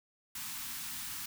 white band-stop noise, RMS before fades -41 dBFS, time 0.35-1.26 s, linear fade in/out 5 ms, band 300 to 850 Hz, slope 48 dB/octave, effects none

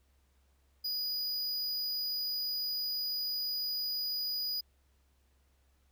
square tone, 4927 Hz, D#8, 18 cents flat, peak -33 dBFS, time 0.84-4.61 s, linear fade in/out 10 ms, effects added 67 Hz sine -67 dBFS peak until 5.91 s + pink hiss -75 dBFS RMS until 5.91 s

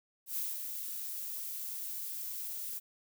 violet noise with ADSR envelope, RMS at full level -35 dBFS, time 0.26-2.8 s, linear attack 110 ms, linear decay 210 ms, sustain -5 dB, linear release 25 ms, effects none

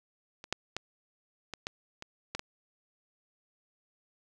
clicks, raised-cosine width 0.2 ms, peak -27 / -12 / -16 / -21 / -17 / -24 / -17 / -20 dBFS, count 8, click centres 0.441 / 0.526 / 0.766 / 1.537 / 1.669 / 2.024 / 2.35 / 2.394 s, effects none

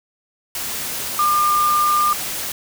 sine tone in noise, 1200 Hz, D6, 37 cents sharp, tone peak -14 dBFS, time 1.19-2.13 s, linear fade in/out 2 ms, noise white, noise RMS -26 dBFS, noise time 0.55-2.52 s, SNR +9 dB, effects none

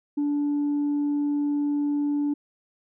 sine tone, 290.4 Hz, D4, 19 cents flat, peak -20 dBFS, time 0.17-2.34 s, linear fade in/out 10 ms, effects tanh soft clip ceiling -20 dBFS

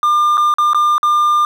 triangle tone with dropouts, 1200 Hz, D6, 37 cents sharp, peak -8 dBFS, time 0.03-1.45 s, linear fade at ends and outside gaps 1 ms, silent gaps 0.372-0.378 / 0.54-0.584 / 0.733-0.746 / 0.981-1.03 s, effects 8-bit

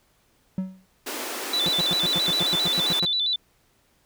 triangle tone with exponential decay, 187.9 Hz, F#3, 27 cents sharp, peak -19 dBFS, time 0.58-0.86 s, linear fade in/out 2 ms, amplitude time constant 59 ms
pink high-pass noise, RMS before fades -32 dBFS, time 1.06-3 s, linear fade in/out 10 ms, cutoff 260 Hz, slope 48 dB/octave
sine tone with vibrato, 3729 Hz, A#7, in tune, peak -21 dBFS, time 1.53-3.36 s, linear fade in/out 5 ms, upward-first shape square, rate 7.5 Hz, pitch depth 100 cents each way
sawtooth tone bursts, 174.6 Hz, F3, in tune, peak -21 dBFS, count 12, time 1.66-3.051 s, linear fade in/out 2 ms, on 27 ms, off 97 ms
effects pink hiss -64 dBFS RMS until 4.05 s

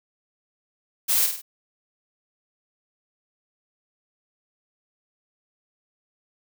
blue noise with echo, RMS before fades -21 dBFS, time 1.08-1.27 s, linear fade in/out 20 ms, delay 50 ms, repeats 3, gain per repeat -6 dB, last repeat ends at 1.42 s, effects none

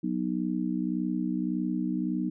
sine chord, B major, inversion second, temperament just, 185.21 / 246.9 / 308.7 Hz, F#3 / B3 / D#4, +2 / 0 / -14 cents, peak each -31 dBFS, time 0.03-2.3 s, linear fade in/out 10 ms, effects none

